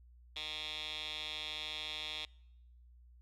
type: tone with band-pass filter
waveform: 10% pulse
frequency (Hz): 153.6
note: D#3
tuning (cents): -22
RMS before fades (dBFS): -42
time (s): 0.36-2.25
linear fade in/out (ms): 2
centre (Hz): 3300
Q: 9.2
effects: noise-tail reverb RT60 0.9 s tail -26 dB re dry + added 60 Hz sine -57 dBFS peak until 3.21 s